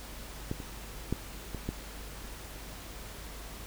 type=clicks; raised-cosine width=3 ms; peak=-19 / -27 / -16 / -25 / -19 dBFS; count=5; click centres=0.514 / 0.602 / 1.126 / 1.547 / 1.69 s; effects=added 50 Hz sine -45 dBFS peak until 3.66 s + pink hiss -46 dBFS RMS until 3.66 s